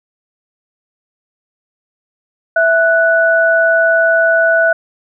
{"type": "tone pair together", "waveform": "sine", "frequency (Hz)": [659.3, 1480.1], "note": ["E5", "F#6"], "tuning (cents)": [0, 0], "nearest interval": "octave + major second", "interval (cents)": 1400, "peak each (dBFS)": -11, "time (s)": [2.56, 4.73], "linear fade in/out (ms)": 5, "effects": []}